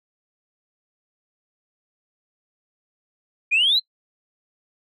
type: exponential sweep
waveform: sine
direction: up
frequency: 2375 to 4186 Hz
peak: -14 dBFS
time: 3.51-3.8 s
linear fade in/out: 20 ms
effects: noise-tail reverb RT60 0.1 s tail -26 dB re dry + tanh soft clip ceiling -11 dBFS

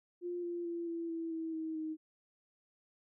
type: tone with pitch steps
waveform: sine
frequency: 351.7 / 346.1 / 340.5 / 335 / 329.7 / 324.4 / 319.2 / 314.1 Hz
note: F4 / F4 / F4 / E4 / E4 / E4 / D#4 / D#4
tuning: +12 / -16 / -44 / +28 / 0 / -28 / +44 / +16 cents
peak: -36 dBFS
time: 0.21-1.97 s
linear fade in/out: 50 ms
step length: 220 ms
effects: none

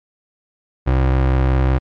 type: tone with vibrato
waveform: 30% pulse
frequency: 65.41 Hz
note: C2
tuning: in tune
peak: -10 dBFS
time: 0.86-1.79 s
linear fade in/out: 20 ms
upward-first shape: sine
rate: 19 Hz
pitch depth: 26 cents each way
effects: low-pass 2000 Hz 12 dB/octave + MP3 96 kbps

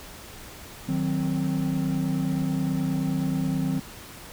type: chord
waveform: triangle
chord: C diminished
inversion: first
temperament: equal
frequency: 155.56 / 185 / 261.6 Hz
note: Eb3 / Gb3 / C4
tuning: 0 / 0 / 0 cents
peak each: -25 / -26 / -25 dBFS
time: 0.88-3.8 s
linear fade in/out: 10 ms
effects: tanh soft clip ceiling -13 dBFS + pink hiss -43 dBFS RMS until 4.32 s

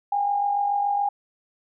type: tone with amplitude modulation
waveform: sine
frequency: 811 Hz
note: G#5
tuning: 41 cents flat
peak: -18 dBFS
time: 0.12-1.09 s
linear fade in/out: 5 ms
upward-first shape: sine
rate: 47.1 Hz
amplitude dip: 50%
effects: none

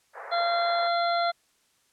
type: band-pass noise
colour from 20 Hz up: pink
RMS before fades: -40 dBFS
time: 0.13-0.9 s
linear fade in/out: 50 ms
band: 500 to 1900 Hz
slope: 48 dB/octave
type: harmonic tone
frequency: 688 Hz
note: F5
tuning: 26 cents flat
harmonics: 1 / 2 / 3 / 5 / 6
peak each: -24 / -29 / -37 / -38 / -35 dBFS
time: 0.31-1.32 s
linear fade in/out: 20 ms
effects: white hiss -67 dBFS RMS until 1.92 s + low-pass 10000 Hz 12 dB/octave

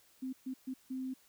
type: tone bursts at uneven times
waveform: sine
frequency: 260 Hz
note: C4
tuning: 11 cents flat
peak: -36 dBFS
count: 4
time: 0.22-0.33 / 0.46-0.54 / 0.67-0.74 / 0.9-1.14 s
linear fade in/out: 10 ms
effects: white hiss -66 dBFS RMS until 1.28 s

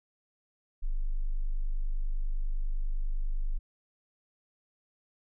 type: tone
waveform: sine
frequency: 25 Hz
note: G0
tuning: 35 cents sharp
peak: -26 dBFS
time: 0.82-3.59 s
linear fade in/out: 20 ms
effects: none

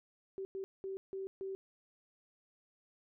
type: tone bursts at uneven times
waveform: sine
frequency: 385.4 Hz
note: G4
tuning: 29 cents flat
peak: -38 dBFS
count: 5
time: 0.38-0.45 / 0.55-0.64 / 0.84-0.97 / 1.13-1.27 / 1.41-1.55 s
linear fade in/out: 0 ms
effects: none

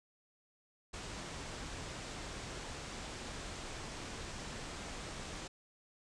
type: low-pass noise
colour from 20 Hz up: pink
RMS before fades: -45 dBFS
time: 0.93-5.48 s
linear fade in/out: 10 ms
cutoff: 8600 Hz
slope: 48 dB/octave
effects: none

